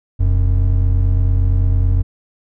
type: tone pair together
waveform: triangle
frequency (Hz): 42.52 / 91.4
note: F1 / F#2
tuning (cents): -46 / -21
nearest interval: octave + minor second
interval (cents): 1325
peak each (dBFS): -12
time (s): 0.19-2.03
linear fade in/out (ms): 20
effects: none